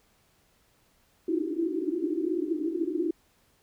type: band-pass noise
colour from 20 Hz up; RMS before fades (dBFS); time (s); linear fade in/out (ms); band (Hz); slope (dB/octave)
white; -29; 1.28-3.11; 5; 300 to 360; 96
effects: pink hiss -66 dBFS RMS until 3.62 s